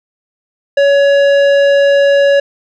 triangle tone with tanh clipping, 562 Hz, C#5, 24 cents sharp, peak -8 dBFS, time 0.77-2.4 s, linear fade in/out 5 ms, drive 17 dB, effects none

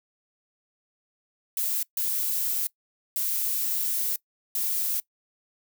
violet noise bursts at uneven times, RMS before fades -27 dBFS, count 4, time 1.57-1.83 / 1.97-2.67 / 3.16-4.16 / 4.55-5 s, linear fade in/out 2 ms, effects noise-tail reverb RT60 0.1 s tail -22 dB re dry

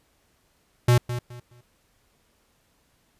square tone with echo, 121.7 Hz, B2, 25 cents flat, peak -15 dBFS, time 0.88-0.98 s, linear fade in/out 5 ms, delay 210 ms, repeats 3, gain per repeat -12 dB, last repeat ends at 1.61 s, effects pink hiss -66 dBFS RMS until 3.19 s + resampled to 32000 Hz

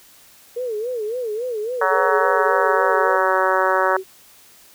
sine tone with vibrato, 461.3 Hz, A#4, 18 cents flat, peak -22 dBFS, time 0.56-3.17 s, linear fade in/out 10 ms, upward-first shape sine, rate 3.6 Hz, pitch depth 170 cents each way
harmonic tone, 187.5 Hz, F#3, 23 cents sharp, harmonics 3 / 4 / 5 / 6 / 7 / 8 / 9 / 10, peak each -21 / -26 / -22 / -23 / -24 / -24 / -27 / -34 dBFS, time 1.81-3.97 s, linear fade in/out 5 ms
sine tone with pitch glide, 417.5 to 378.5 Hz, G#4 to F#4, +9 to +39 cents, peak -24 dBFS, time 1.83-4.04 s, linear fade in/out 50 ms, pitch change -170 cents, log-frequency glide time 2.08-3.36 s
effects white hiss -49 dBFS RMS until 4.74 s

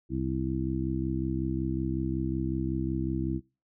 harmonic tone, 65.41 Hz, C2, in tune, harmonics 1 / 2 / 3 / 4 / 5, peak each -35 / -33 / -36 / -35 / -32 dBFS, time 0.09-3.41 s, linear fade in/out 50 ms, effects noise-tail reverb RT60 0.3 s tail -23 dB re dry

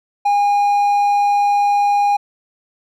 triangle tone, 815 Hz, G#5, 33 cents flat, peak -10 dBFS, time 0.25-2.17 s, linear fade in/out 10 ms, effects none

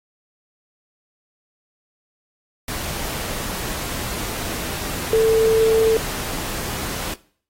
sine tone in noise, 445.5 Hz, A4, 22 cents sharp, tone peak -12 dBFS, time 5.13-5.97 s, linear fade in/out 2 ms, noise pink, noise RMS -28 dBFS, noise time 2.68-7.14 s, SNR +13 dB, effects noise-tail reverb RT60 0.5 s tail -20 dB re dry + AAC 48 kbps

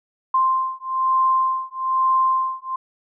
sine beating tone pair, 1046.5 / 1047.6 Hz, C6 / C6, 0 / +2 cents, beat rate 1.1 Hz, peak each -20 dBFS, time 0.34-2.76 s, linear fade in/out 5 ms, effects none

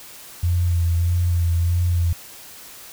sine tone with vibrato, 86.2 Hz, F2, 22 cents flat, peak -16 dBFS, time 0.43-2.13 s, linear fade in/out 5 ms, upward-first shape sine, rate 1.6 Hz, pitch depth 35 cents each way, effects white hiss -41 dBFS RMS until 2.92 s

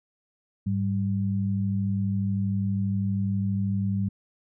sine tone pair together, 102.7 / 195.1 Hz, G#2 / G3, -19 / -8 cents, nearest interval major seventh, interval 1111 cents, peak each -26 dBFS, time 0.66-4.09 s, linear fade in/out 10 ms, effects none

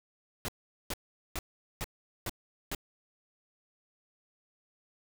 pink noise bursts, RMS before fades -35 dBFS, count 6, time 0.45-2.748 s, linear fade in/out 0 ms, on 33 ms, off 420 ms, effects none

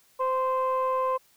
sine tone pair together, 518 / 1040.2 Hz, C5 / C6, -17 / -10 cents, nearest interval octave, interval 1207 cents, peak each -25 / -24 dBFS, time 0.19-1.18 s, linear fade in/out 20 ms, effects tanh soft clip ceiling -19 dBFS + white hiss -62 dBFS RMS until 1.36 s

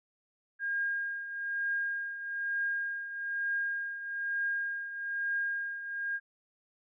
sine tone with tremolo, 1618 Hz, G#6, 46 cents flat, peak -28 dBFS, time 0.59-6.2 s, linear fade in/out 50 ms, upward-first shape triangle, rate 1.1 Hz, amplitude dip 70%, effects none

